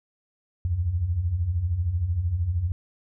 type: beating tone pair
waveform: sine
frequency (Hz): 76.6 / 89.6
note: D#2 / F2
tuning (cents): -27 / +45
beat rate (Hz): 13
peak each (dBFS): -30 / -23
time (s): 0.65-2.72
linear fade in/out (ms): 0
effects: none